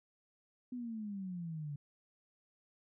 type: exponential sweep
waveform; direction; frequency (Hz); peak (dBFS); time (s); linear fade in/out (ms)
sine; down; 253.1 to 141.7; -39; 0.72-1.76; 5
effects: none